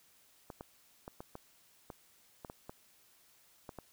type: clicks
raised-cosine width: 1 ms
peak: -30 dBFS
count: 11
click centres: 0.502 / 0.609 / 1.079 / 1.205 / 1.354 / 1.902 / 2.448 / 2.499 / 2.695 / 3.692 / 3.787 s
effects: white hiss -66 dBFS RMS until 3.92 s